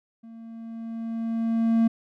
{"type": "tone with level ramp", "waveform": "triangle", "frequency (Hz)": 227.6, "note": "A#3", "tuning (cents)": -41, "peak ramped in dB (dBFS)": [-40, -14], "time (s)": [0.23, 1.88], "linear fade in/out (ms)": 10, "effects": []}